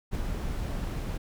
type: noise with ADSR envelope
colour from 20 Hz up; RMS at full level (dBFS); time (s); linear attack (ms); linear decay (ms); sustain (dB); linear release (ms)
brown; -28; 0.11-1.18; 41; 8; -4; 13
effects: none